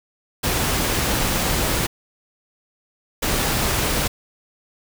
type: noise bursts at uneven times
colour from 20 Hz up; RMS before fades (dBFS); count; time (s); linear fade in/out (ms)
pink; -21; 2; 0.43-1.87 / 3.22-4.08; 10
effects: none